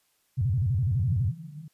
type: tone with vibrato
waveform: sine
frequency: 110 Hz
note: A2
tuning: in tune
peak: -22 dBFS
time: 0.37-1.32 s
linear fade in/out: 20 ms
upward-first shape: square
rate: 12 Hz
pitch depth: 290 cents each way
type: band-pass noise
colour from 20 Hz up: pink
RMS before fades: -40 dBFS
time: 0.92-1.68 s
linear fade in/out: 2 ms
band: 150 to 170 Hz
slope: 96 dB/octave
effects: white hiss -70 dBFS RMS until 1.73 s + resampled to 32000 Hz